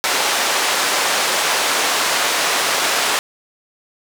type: band-pass noise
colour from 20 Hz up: pink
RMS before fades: -18 dBFS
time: 0.04-3.19 s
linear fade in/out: 0 ms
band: 640 to 8900 Hz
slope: 12 dB/octave
effects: none